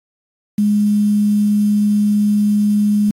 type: tone with quantisation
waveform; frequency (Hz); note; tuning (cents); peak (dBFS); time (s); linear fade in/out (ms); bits
sine; 207.7; G#3; 0; -11; 0.58-3.11; 5; 6
effects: AAC 48 kbps